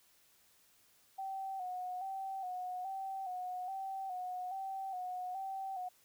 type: tone with vibrato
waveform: sine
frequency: 751 Hz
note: F#5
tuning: 26 cents sharp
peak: -38 dBFS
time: 1.18-5.89 s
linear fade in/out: 10 ms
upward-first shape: square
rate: 1.2 Hz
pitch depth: 50 cents each way
effects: white hiss -68 dBFS RMS until 6.04 s